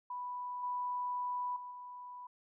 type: tone with level steps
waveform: sine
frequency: 987.8 Hz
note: B5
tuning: in tune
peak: -38 / -34 / -43 / -45 dBFS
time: 0.1-2.27 s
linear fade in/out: 5 ms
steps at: 0.63 / 1.56 / 1.71 s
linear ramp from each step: 5 ms
effects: none